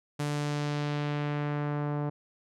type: tone with low-pass filter sweep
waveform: sawtooth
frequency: 146.83 Hz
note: D3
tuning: in tune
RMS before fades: -31 dBFS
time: 0.19-2.1 s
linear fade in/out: 10 ms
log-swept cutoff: 10000 to 940 Hz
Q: 1
effects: none